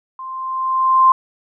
sine tone with level ramp, 1046.5 Hz, C6, in tune, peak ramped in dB -28 to -6 dBFS, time 0.19-1.12 s, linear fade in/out 2 ms, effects none

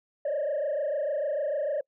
sine tone with frequency modulation, 584 Hz, D5, 10 cents flat, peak -24 dBFS, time 0.25-1.81 s, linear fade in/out 5 ms, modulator 26.7 Hz, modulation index 1.5, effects noise-tail reverb RT60 0.1 s tail -26 dB re dry + tanh soft clip ceiling -24 dBFS

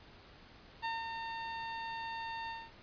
sawtooth tone with ADSR envelope, 910 Hz, A#5, 42 cents flat, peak -30 dBFS, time 0.82-2.72 s, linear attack 28 ms, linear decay 190 ms, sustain -5 dB, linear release 230 ms, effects pink hiss -57 dBFS RMS until 2.82 s + resampled to 11025 Hz

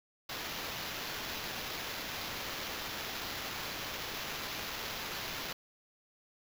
violet noise with sample-and-hold, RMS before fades -40 dBFS, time 0.29-5.53 s, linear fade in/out 5 ms, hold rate 8820 Hz, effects none

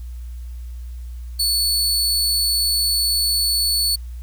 sawtooth tone, 4442 Hz, C#8, 3 cents sharp, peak -14 dBFS, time 1.39-3.96 s, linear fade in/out 10 ms, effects added 60 Hz sine -29 dBFS peak until 4.22 s + white hiss -55 dBFS RMS until 4.22 s

